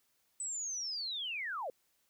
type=linear sweep; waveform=sine; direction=down; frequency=8080 to 466.4 Hz; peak=-36 dBFS; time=0.4-1.7 s; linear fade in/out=2 ms; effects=white hiss -75 dBFS RMS until 2.09 s